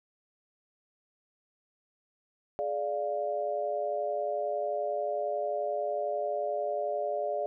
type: chord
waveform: sine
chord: D diminished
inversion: second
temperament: equal with one note detuned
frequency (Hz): 419.9 / 587.3 / 698.5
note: Ab4 / D5 / F5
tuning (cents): +19 / 0 / 0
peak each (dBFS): -36 / -31 / -34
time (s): 2.59-7.46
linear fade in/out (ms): 0
effects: none